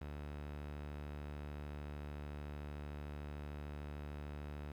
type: tone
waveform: sawtooth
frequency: 73.42 Hz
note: D2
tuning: in tune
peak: -40 dBFS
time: 0.01-4.72 s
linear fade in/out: 5 ms
effects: low-pass 3000 Hz 12 dB/octave + 11-bit